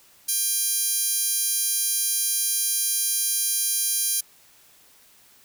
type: tone with high-pass filter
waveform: 10% pulse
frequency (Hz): 800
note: G5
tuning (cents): +35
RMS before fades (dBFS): -24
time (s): 0.28-4.21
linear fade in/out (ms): 10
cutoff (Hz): 8000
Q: 4.4
effects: white hiss -55 dBFS RMS until 5.44 s

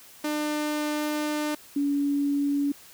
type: tone pair in turn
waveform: sawtooth / sine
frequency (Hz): 300.2 / 284.3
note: D4 / C#4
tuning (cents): +38 / +44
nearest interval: minor second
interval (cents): 94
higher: first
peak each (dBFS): -22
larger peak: neither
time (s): 0.24-1.55 / 1.76-2.72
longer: first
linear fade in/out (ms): 5
effects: white hiss -50 dBFS RMS until 2.93 s

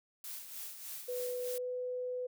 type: noise with tremolo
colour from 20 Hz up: blue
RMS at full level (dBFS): -43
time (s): 0.24-1.58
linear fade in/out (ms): 2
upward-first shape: sine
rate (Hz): 3.3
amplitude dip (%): 55
type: tone with pitch glide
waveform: sine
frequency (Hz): 495.9 to 499.9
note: B4 to B4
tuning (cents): +7 to +21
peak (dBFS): -35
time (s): 1.08-2.27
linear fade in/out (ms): 10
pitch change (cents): +14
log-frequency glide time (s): 1.45-1.69
effects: none

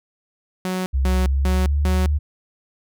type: tone bursts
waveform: sawtooth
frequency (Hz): 185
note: F#3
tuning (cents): 0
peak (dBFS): -18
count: 4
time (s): 0.65-2.06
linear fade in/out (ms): 0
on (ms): 210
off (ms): 190
type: tone with pitch glide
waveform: sine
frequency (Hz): 66.4 to 73.68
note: C2 to D2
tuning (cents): +26 to +6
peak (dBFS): -16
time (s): 0.93-2.19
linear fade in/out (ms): 20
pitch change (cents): +180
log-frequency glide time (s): 1.18-1.92
effects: none

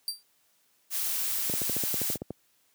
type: tone with exponential decay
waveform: sawtooth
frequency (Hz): 4699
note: D8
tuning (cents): 0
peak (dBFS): -23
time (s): 0.08-0.23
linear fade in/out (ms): 1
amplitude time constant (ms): 32
type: noise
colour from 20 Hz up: blue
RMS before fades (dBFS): -30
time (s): 0.9-2.18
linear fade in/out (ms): 50
type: clicks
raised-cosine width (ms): 2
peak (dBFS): -20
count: 12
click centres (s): 1.498 / 1.538 / 1.617 / 1.696 / 1.766 / 1.837 / 1.942 / 2.016 / 2.101 / 2.157 / 2.219 / 2.306
effects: white hiss -68 dBFS RMS until 2.74 s + high-pass 100 Hz 12 dB/octave

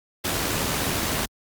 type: noise with amplitude modulation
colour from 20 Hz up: pink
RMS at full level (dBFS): -23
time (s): 0.24-1.26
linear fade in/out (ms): 10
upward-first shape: sine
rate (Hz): 79.9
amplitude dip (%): 40
effects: high-pass 60 Hz 12 dB/octave + Opus 48 kbps

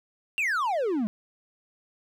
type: exponential sweep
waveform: triangle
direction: down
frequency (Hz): 2806 to 200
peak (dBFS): -22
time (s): 0.38-1.07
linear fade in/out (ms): 0
effects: none

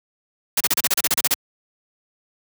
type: noise bursts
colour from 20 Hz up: white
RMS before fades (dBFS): -18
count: 12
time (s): 0.57-1.342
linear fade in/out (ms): 5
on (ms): 35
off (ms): 32
effects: high-pass 100 Hz 12 dB/octave

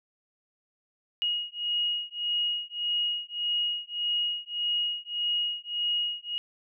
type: beating tone pair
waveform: sine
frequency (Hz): 2882 / 2883.7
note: F#7 / F#7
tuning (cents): -46 / -45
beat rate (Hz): 1.7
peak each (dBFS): -30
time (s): 1.22-6.38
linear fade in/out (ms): 0
effects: none

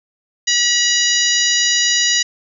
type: harmonic tone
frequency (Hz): 968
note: B5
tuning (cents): -35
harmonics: 2 / 3 / 4 / 5 / 6 / 7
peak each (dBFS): -20 / -20 / -20 / -20 / -20 / -20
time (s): 0.47-2.23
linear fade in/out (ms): 10
effects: none

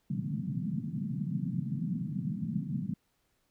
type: band-pass noise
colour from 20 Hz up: pink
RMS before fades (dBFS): -34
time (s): 0.1-2.94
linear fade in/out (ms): 5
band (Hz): 130 to 230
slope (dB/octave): 48
effects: pink hiss -75 dBFS RMS until 3.5 s

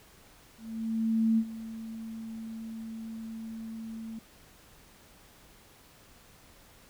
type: tone with ADSR envelope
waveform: sine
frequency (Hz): 223.9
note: A3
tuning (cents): +30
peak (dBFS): -21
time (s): 0.57-4.19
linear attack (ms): 810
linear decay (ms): 62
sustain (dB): -16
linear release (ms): 4
effects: pink hiss -57 dBFS RMS until 6.89 s

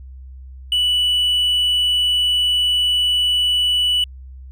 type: tone with hard clipping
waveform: sine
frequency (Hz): 2960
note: F#7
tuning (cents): 0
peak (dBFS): -15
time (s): 0.72-4.04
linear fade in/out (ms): 2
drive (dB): 2
effects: added 65 Hz sine -34 dBFS peak until 4.51 s

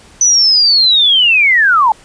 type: linear sweep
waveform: sine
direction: down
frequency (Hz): 6050 to 829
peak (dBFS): -6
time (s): 0.21-1.92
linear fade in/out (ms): 2
effects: pink hiss -42 dBFS RMS until 2.04 s + resampled to 22050 Hz

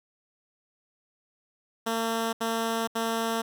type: tone bursts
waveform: 10% pulse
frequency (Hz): 227.1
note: A#3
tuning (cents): -45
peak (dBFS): -18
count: 3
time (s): 1.86-3.42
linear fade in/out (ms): 10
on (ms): 470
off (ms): 75
effects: none

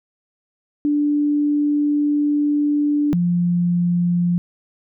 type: tone pair in turn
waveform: sine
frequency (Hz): 293.3 / 174.82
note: D4 / F3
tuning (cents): -2 / +2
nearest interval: major sixth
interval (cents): 896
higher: first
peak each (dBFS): -15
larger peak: neither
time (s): 0.85-3.13 / 3.13-4.38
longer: first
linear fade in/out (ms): 0
effects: none

